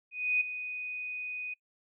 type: tone with ADSR envelope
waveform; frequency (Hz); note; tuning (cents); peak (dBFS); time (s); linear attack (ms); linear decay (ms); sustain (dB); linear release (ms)
sine; 2489; D#7; 0; -23; 0.11-1.54; 300; 6; -12; 7
effects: noise-tail reverb RT60 0.1 s tail -24 dB re dry